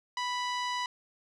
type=tone with low-pass filter; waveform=sawtooth; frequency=987.8 Hz; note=B5; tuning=in tune; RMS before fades=-33 dBFS; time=0.17-0.86 s; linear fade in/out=2 ms; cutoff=5000 Hz; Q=1.2; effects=none